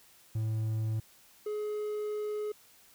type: tone pair in turn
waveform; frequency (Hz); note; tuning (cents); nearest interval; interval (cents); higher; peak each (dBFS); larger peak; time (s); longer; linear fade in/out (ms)
triangle; 110 / 421.8; A2 / G#4; 0 / +27; octave + major seventh; 2327; second; -27 / -30; first; 0.35-1 / 1.46-2.52; second; 5
effects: white hiss -60 dBFS RMS until 2.94 s